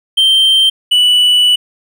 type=tone pair in turn; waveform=triangle; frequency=3136 / 2961 Hz; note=G7 / F#7; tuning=0 / +1 cents; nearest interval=minor second; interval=99 cents; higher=first; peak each=-5 dBFS; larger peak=neither; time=0.17-0.7 / 0.91-1.56 s; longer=second; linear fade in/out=10 ms; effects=none